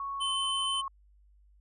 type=tone with pitch glide; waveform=sine; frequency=1108 to 1090.2 Hz; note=C#6 to C#6; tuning=-1 to -29 cents; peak=-33 dBFS; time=0-0.88 s; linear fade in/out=2 ms; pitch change=-28 cents; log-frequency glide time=0.17-0.29 s
type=tone; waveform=square; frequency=3058 Hz; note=G7; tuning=44 cents flat; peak=-30 dBFS; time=0.2-0.82 s; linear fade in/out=20 ms
effects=added 50 Hz sine -58 dBFS peak until 1.6 s + resampled to 24000 Hz